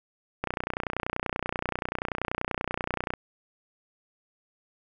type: click train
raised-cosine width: 0.5 ms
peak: -13 dBFS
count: 83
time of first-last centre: 0.44-3.137 s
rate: 30.4 Hz
effects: none